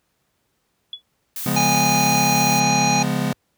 sine tone with exponential decay, 3400 Hz, G#7, 40 cents sharp, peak -24 dBFS, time 0.93-1.02 s, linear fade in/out 2 ms, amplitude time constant 19 ms
blue noise, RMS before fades -29 dBFS, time 1.36-2.6 s, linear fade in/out 2 ms
square chord, C# dominant seventh, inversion none, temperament just, 138.59 / 173.24 / 207.9 / 249.5 Hz, C#3 / E#3 / G#3 / B3, 0 / -14 / +2 / +18 cents, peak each -26 dBFS, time 1.46-3.33 s, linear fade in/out 2 ms
harmonic tone, 823 Hz, G#5, 16 cents flat, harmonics 1 / 3 / 5 / 7 / 8, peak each -19 / -24 / -26 / -27 / -28 dBFS, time 1.56-3.03 s, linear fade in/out 5 ms
effects pink hiss -69 dBFS RMS until 3.57 s + high-pass 60 Hz 12 dB/octave

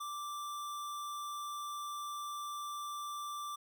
square tone, 1174.7 Hz, D6, in tune, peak -40 dBFS, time 0-3.56 s, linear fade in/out 10 ms, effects none

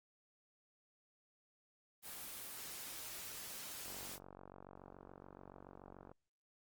white noise, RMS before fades -48 dBFS, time 2.02-4.19 s, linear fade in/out 50 ms
click train, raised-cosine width 1 ms, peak -39 dBFS, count 107, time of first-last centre 3.86-6.115 s, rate 47 Hz
effects Opus 24 kbps

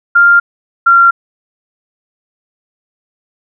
sine tone pair in turn, 1396.9 / 1377.7 Hz, F6 / F6, 0 / -24 cents, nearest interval unison, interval 24 cents, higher first, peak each -3 dBFS, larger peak neither, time 0.15-0.4 / 0.86-1.11 s, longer neither, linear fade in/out 10 ms, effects none

